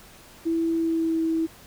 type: tone with pitch glide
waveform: sine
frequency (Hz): 329.6 to 324.7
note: E4 to E4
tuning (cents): 0 to -26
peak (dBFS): -21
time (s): 0.45-1.47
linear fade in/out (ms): 20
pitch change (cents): -26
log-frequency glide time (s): 0.73-1.21
effects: pink hiss -49 dBFS RMS until 1.66 s